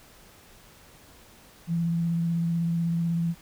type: tone with vibrato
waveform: sine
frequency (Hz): 168.2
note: E3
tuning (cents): +35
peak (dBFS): -23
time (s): 1.67-3.35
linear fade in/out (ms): 50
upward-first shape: sine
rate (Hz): 16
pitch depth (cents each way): 17
effects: pink hiss -53 dBFS RMS until 3.41 s